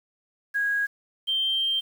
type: tone pair in turn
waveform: sine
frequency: 1647 / 3151 Hz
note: G#6 / G7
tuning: -15 / +8 cents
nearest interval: major seventh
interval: 1123 cents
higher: second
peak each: -22 dBFS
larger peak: neither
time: 0.54-0.87 / 1.27-1.81 s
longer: second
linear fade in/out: 20 ms
effects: 8-bit